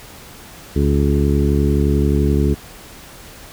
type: harmonic tone with a mistuned harmonic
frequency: 71.5 Hz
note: D2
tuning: 46 cents flat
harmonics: 1 / 2 / 3 / 4 / 5 / 6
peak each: -16 / -19 / -21 / -22 / -23 / -24 dBFS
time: 0.75-2.55 s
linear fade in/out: 20 ms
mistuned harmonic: 6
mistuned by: -15 cents
effects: pink hiss -39 dBFS RMS until 3.52 s